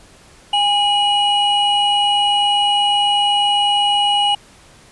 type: tone pair together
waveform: triangle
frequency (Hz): 817.4 / 2913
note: G#5 / F#7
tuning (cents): -28 / -28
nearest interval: octave + minor seventh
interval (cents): 2200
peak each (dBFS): -14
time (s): 0.53-4.35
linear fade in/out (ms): 5
effects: pink hiss -46 dBFS RMS until 4.91 s + resampled to 24000 Hz